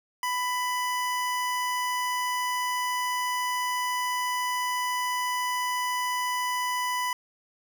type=tone pair together; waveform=square; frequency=994 / 1988 Hz; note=B5 / B6; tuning=+11 / +11 cents; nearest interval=octave; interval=1200 cents; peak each=-28 / -33 dBFS; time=0.23-7.13 s; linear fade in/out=2 ms; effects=none